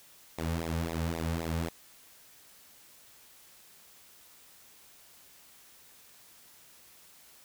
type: tone with flanger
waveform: sawtooth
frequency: 82.41 Hz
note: E2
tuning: in tune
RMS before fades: -33 dBFS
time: 0.38-1.69 s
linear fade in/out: 5 ms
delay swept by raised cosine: 0.65 to 3.05 ms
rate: 3.8 Hz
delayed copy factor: -1
effects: white hiss -57 dBFS RMS until 7.44 s

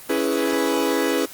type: chord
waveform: 40% pulse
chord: C# minor seventh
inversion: none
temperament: equal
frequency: 277.2 / 329.6 / 415.3 / 493.9 Hz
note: C#4 / E4 / G#4 / B4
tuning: 0 / 0 / 0 / 0 cents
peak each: -24 dBFS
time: 0.09-1.26 s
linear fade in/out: 10 ms
effects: white hiss -41 dBFS RMS until 1.33 s + Opus 24 kbps

